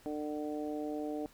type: harmonic tone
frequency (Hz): 150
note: D3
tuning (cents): +37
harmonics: 2 / 3 / 4 / 5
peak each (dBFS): -37 / -41 / -43 / -45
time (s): 0.06-1.26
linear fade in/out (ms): 0
effects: pink hiss -61 dBFS RMS until 1.33 s